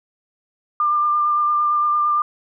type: tone with vibrato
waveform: sine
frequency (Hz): 1195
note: D6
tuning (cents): +30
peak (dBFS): -15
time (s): 0.8-2.22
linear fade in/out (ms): 2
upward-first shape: sine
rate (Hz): 8.8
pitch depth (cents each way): 15
effects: none